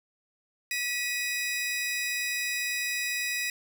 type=tone pair together; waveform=sawtooth; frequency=1946 / 2506 Hz; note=B6 / D#7; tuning=-26 / +12 cents; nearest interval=major third; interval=438 cents; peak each=-28 dBFS; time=0.71-3.5 s; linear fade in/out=2 ms; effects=none